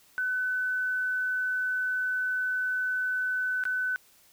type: tone with dropouts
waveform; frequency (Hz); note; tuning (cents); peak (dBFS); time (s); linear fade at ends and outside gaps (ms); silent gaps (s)
sine; 1506; F#6; +30; -26; 0.18-3.96; 0; 3.638-3.653
effects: white hiss -60 dBFS RMS until 4.32 s